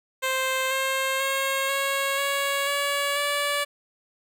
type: tone with pitch steps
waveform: 10% pulse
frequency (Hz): 523.3 / 531.8 / 540.5 / 549.3 / 558.3 / 567.4 / 576.6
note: C5 / C5 / C#5 / C#5 / C#5 / C#5 / D5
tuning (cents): 0 / +28 / -44 / -16 / +12 / +40 / -32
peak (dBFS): -15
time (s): 0.22-3.65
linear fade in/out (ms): 20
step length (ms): 490
effects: none